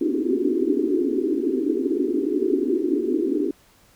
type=band-pass noise; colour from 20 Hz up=white; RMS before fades=-22 dBFS; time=0.01-3.51 s; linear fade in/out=5 ms; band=250 to 410 Hz; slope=96 dB/octave; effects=pink hiss -56 dBFS RMS until 3.95 s